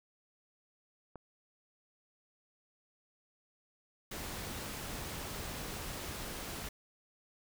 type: click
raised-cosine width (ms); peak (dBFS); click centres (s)
1; -32; 1.157
type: noise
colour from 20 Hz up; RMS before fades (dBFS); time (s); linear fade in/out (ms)
pink; -42; 4.11-6.69; 5
effects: none